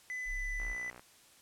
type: tone with pitch glide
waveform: triangle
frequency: 2006 to 1994.4 Hz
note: B6 to B6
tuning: +26 to +16 cents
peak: -35 dBFS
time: 0.1-0.9 s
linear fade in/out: 0 ms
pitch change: -10 cents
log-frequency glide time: 0.22-0.55 s
type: exponential sweep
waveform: sine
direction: up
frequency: 31.73 to 38.89 Hz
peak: -37 dBFS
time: 0.25-0.76 s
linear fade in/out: 50 ms
type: click train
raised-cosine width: 0.5 ms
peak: -35 dBFS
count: 25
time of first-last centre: 0.6-0.995 s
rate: 60.8 Hz
effects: white hiss -61 dBFS RMS until 1.41 s + low-pass 11000 Hz 12 dB/octave